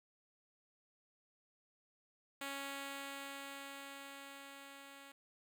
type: tone with level ramp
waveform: 5% pulse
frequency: 277.2 Hz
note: C#4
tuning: in tune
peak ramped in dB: -30 to -43 dBFS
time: 2.41-5.12 s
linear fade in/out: 5 ms
effects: none